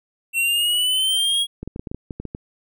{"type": "linear sweep", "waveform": "square", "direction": "up", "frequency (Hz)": [2700, 3316], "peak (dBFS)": -18, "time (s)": [0.33, 1.47], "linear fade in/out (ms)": 50}
{"type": "clicks", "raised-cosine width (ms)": 3, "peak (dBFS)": -17, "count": 11, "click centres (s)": [1.63, 1.676, 1.761, 1.795, 1.872, 1.915, 1.946, 2.108, 2.2, 2.253, 2.349]}
{"effects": []}